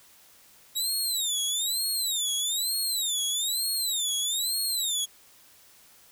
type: tone with vibrato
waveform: 20% pulse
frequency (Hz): 3789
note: A#7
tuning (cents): +27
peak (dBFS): -20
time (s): 0.75-5.06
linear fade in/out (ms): 20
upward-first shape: sine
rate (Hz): 1.1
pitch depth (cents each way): 220
effects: white hiss -56 dBFS RMS until 6.11 s